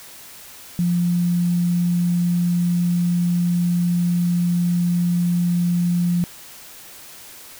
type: tone with quantisation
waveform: sine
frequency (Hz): 174.61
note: F3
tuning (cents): 0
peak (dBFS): -16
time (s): 0.79-6.24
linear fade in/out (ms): 0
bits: 7
effects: white hiss -41 dBFS RMS until 7.59 s